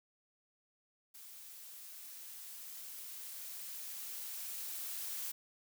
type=noise with level ramp; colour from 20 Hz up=blue; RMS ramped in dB=-53 to -41 dBFS; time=1.14-5.32 s; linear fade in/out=10 ms; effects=none